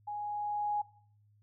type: tone with level ramp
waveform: sine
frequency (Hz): 830.6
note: G#5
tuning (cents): 0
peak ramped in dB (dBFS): -36 to -28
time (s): 0.07-0.82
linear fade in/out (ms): 10
effects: noise-tail reverb RT60 0.5 s tail -18 dB re dry + added 104 Hz sine -63 dBFS peak until 1.42 s